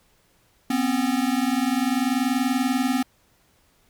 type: tone pair together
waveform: square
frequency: 246.9 / 267.3 Hz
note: B3 / C4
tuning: 0 / +37 cents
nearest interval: minor second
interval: 137 cents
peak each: -24 dBFS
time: 0.7-3.03 s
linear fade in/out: 5 ms
effects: pink hiss -62 dBFS RMS until 3.89 s